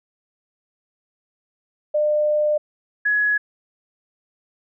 sine tone pair in turn, 601 / 1682.3 Hz, D5 / G#6, +40 / +22 cents, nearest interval octave + tritone, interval 1782 cents, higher second, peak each -16 dBFS, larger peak neither, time 1.94-2.58 / 3.05-3.38 s, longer first, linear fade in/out 10 ms, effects none

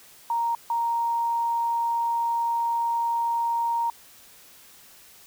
sine tone pair in turn, 932.3 / 932.3 Hz, A#5 / A#5, 0 / 0 cents, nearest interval unison, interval 0 cents, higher neither, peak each -22 dBFS, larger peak neither, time 0.3-0.55 / 0.7-3.9 s, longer second, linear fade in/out 2 ms, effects white hiss -51 dBFS RMS until 5.26 s

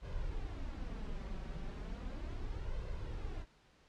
brown noise with flanger, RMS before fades -41 dBFS, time 0.01-3.46 s, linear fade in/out 50 ms, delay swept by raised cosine 1.9 to 5.3 ms, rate 0.35 Hz, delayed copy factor +0.55, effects pink hiss -67 dBFS RMS until 3.88 s + low-pass 5000 Hz 12 dB/octave

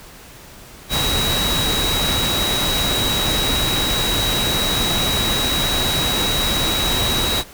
sine tone in noise, 3850 Hz, B7, 45 cents flat, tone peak -20 dBFS, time 0.89-7.44 s, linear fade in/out 50 ms, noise pink, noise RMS -21 dBFS, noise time 0.89-7.44 s, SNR -2 dB, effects pink hiss -41 dBFS RMS until 7.53 s

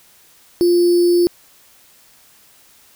sine tone with sample-and-hold, 349.2 Hz, F4, in tune, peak -10 dBFS, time 0.61-1.27 s, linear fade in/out 0 ms, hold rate 4900 Hz, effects white hiss -50 dBFS RMS until 2.95 s

